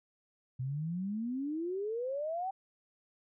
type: exponential sweep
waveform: sine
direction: up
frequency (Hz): 124.4 to 784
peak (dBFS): -33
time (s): 0.59-2.51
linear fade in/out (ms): 10
effects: none